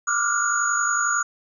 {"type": "tone cluster", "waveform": "sine", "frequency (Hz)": [1178, 1396, 1447, 6780], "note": ["D6", "F6", "F#6", "G#8"], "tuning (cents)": [5, -1, -39, 35], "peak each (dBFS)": -25, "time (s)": [0.07, 1.23], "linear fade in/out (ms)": 10, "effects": []}